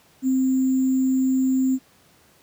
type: tone with sample-and-hold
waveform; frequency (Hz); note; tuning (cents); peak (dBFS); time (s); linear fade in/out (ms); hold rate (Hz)
sine; 261.6; C4; 0; -17; 0.22-1.79; 50; 7350
effects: pink hiss -56 dBFS RMS until 2.42 s + high-pass 80 Hz 12 dB/octave